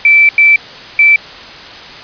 sine tone bursts at uneven times, 2326 Hz, D7, 17 cents flat, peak -3 dBFS, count 3, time 0.05-0.29 / 0.38-0.56 / 0.99-1.16 s, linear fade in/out 2 ms, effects white hiss -30 dBFS RMS until 2.03 s + resampled to 11025 Hz

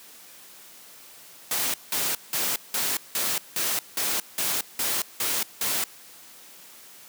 white noise bursts, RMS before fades -26 dBFS, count 11, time 1.51-5.84 s, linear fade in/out 2 ms, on 230 ms, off 180 ms, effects white hiss -48 dBFS RMS until 7.08 s + high-pass 150 Hz 12 dB/octave

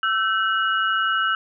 sine tone cluster, 1334 / 1532 / 2902 Hz, E6 / G6 / F#7, +20 / -40 / -34 cents, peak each -21 / -23 / -27 dBFS, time 0.03-1.35 s, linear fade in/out 2 ms, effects none

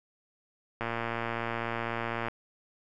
click train, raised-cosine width 0.5 ms, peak -17 dBFS, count 172, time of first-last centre 0.81-2.284 s, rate 116 Hz, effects none

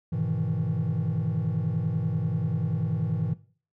triangle chord, E major seventh, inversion first, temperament just, 103.01 / 123.61 / 154.51 / 164.81 Hz, G#2 / B2 / D#3 / E3, -14 / +2 / -12 / 0 cents, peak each -29 / -29 / -27 / -27 dBFS, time 0.12-3.34 s, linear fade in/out 10 ms, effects noise-tail reverb RT60 0.4 s tail -18 dB re dry + tanh soft clip ceiling -16 dBFS

